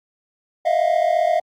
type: tone cluster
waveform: triangle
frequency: 627 / 675 / 710 Hz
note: D#5 / E5 / F5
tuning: +13 / +41 / +28 cents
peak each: -18 dBFS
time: 0.65-1.4 s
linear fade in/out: 10 ms
effects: Opus 48 kbps